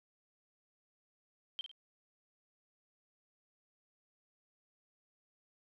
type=tone with echo; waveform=sine; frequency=3154 Hz; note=G7; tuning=10 cents sharp; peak=-36 dBFS; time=1.59-1.61 s; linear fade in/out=0 ms; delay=52 ms; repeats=2; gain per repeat=-8 dB; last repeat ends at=1.714 s; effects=none